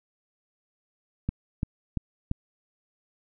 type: click train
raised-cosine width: 5 ms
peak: -14 dBFS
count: 4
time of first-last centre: 1.29-2.314 s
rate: 2.93 Hz
effects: none